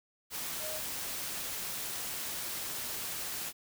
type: tone in noise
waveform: sine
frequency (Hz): 622.3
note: D#5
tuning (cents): 0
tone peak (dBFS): -41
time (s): 0.59-0.81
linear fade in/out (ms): 50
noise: white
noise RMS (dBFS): -38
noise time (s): 0.3-3.53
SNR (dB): -6
effects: none